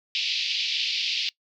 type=band-pass noise; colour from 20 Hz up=pink; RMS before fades=-27 dBFS; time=0.15-1.29 s; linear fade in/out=0 ms; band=2500 to 5000 Hz; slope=48 dB/octave; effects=noise-tail reverb RT60 0.1 s tail -22 dB re dry